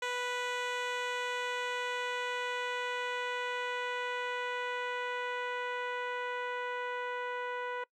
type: tone with low-pass filter sweep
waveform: 10% pulse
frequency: 492.9 Hz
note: B4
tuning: 3 cents flat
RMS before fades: -36 dBFS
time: 0.02-7.84 s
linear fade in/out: 5 ms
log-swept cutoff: 6000 to 1600 Hz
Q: 0.71
effects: noise-tail reverb RT60 0.1 s tail -23 dB re dry